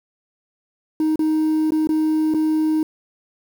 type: tone with dropouts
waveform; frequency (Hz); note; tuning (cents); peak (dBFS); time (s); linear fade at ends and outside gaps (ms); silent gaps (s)
sine; 312.3; D#4; +7; -13; 1-2.83; 2; 1.158-1.192 / 1.706-1.72 / 1.872-1.891 / 2.339-2.345
effects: tanh soft clip ceiling -15 dBFS + 7-bit